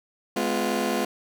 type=chord; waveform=20% pulse; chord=F diminished; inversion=first; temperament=just; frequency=209.5 / 251.4 / 349.2 Hz; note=Ab3 / Cb4 / F4; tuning=+15 / +31 / 0 cents; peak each=-23 dBFS; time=0.36-1.05 s; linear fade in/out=5 ms; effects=none